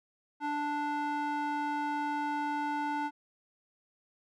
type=tone with band-pass filter; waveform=square; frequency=293.7 Hz; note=D4; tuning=in tune; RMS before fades=-33 dBFS; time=0.4-3.11 s; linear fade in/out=50 ms; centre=960 Hz; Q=1.6; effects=none